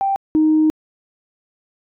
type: tone pair in turn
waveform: sine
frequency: 784 / 311.1 Hz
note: G5 / D#4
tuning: 0 / 0 cents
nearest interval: octave + major third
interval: 1600 cents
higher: first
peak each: -15 / -10 dBFS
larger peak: second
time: 0.01-0.16 / 0.35-0.7 s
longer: second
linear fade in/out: 0 ms
effects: tanh soft clip ceiling -7 dBFS